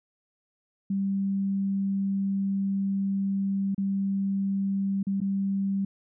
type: tone with dropouts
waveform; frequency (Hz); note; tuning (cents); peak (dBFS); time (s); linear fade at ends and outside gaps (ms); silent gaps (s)
sine; 196; G3; 0; -24; 0.9-5.85; 5; 3.747-3.779 / 5.03-5.068 / 5.204-5.214
effects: none